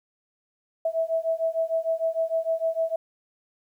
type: beating tone pair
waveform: sine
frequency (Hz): 650 / 656.6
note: E5 / E5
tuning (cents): -24 / -7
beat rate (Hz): 6.6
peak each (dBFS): -26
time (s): 0.85-2.96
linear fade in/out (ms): 5
effects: 10-bit